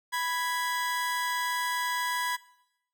30% pulse tone pair together, 988.2 / 1662 Hz, B5 / G#6, +1 / +1 cents, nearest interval major sixth, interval 900 cents, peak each -27 / -30 dBFS, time 0.12-2.37 s, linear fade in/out 20 ms, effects noise-tail reverb RT60 0.8 s tail -19 dB re dry

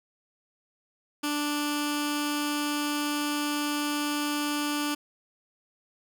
15% pulse tone with notch filter, 293.7 Hz, D4, in tune, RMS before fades -29 dBFS, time 1.23-4.95 s, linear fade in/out 10 ms, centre 660 Hz, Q 0.74, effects none

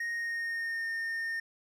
triangle tone with pitch glide, 1864.7 to 1825.3 Hz, A#6 to A#6, 0 to -37 cents, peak -30 dBFS, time 0-1.4 s, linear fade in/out 5 ms, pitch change -37 cents, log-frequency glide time 0.12-0.88 s, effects none

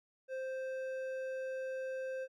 sine tone with hard clipping, 523.3 Hz, C5, in tune, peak -39 dBFS, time 0.28-2.28 s, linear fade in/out 50 ms, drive 8 dB, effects none

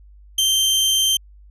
sawtooth tone, 3136 Hz, G7, in tune, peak -12 dBFS, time 0.38-1.17 s, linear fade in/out 5 ms, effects added 50 Hz sine -43 dBFS peak until 1.5 s + resampled to 32000 Hz

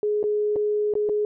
sine tone with dropouts, 419.2 Hz, G#4, 16 cents sharp, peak -20 dBFS, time 0.03-1.25 s, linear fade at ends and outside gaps 1 ms, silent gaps 0.229-0.239 / 0.559-0.563 / 0.938-0.953 / 1.09-1.095 s, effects none

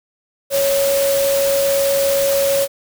sine tone in noise, 554.4 Hz, C#5, in tune, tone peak -14 dBFS, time 0.5-2.68 s, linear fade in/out 50 ms, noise white, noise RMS -23 dBFS, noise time 0.5-2.68 s, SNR +6 dB, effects none

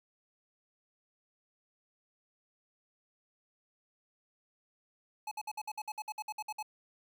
square tone bursts, 854 Hz, G#5, 48 cents sharp, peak -37 dBFS, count 14, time 5.27-6.627 s, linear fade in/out 5 ms, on 44 ms, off 57 ms, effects none

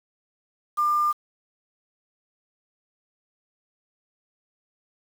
sine tone with quantisation, 1199 Hz, D6, 36 cents sharp, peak -19 dBFS, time 0.77-1.13 s, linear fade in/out 20 ms, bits 7, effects none

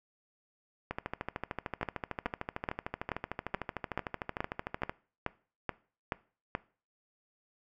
two click trains, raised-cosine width 0.5 ms, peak -16 / -19 dBFS, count 12 / 54, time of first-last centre 1.83-6.551 / 0.91-4.895 s, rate 2.33 / 13.3 Hz, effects noise-tail reverb RT60 0.4 s tail -20 dB re dry

